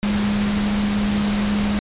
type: tone in noise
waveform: sine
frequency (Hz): 205.8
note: G#3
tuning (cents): -16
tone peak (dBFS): -18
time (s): 0.03-1.79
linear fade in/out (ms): 0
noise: pink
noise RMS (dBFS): -26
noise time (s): 0.03-1.79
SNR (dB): +5
effects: resampled to 8000 Hz